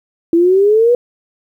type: exponential sweep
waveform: sine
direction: up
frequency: 329.6 to 493.9 Hz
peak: -7 dBFS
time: 0.33-0.95 s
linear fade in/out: 2 ms
effects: 8-bit